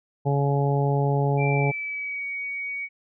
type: harmonic tone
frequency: 140.8 Hz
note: C#3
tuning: 27 cents sharp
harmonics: 1 / 2 / 3 / 4 / 5 / 6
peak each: -21 / -33 / -27 / -32 / -32 / -30 dBFS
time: 0.25-1.72 s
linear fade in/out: 20 ms
type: tone with pitch glide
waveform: sine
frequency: 2349 to 2248 Hz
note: D7 to C#7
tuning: 0 to +24 cents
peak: -28 dBFS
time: 1.37-2.89 s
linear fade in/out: 50 ms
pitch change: -76 cents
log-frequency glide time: 1.49-2.27 s
effects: none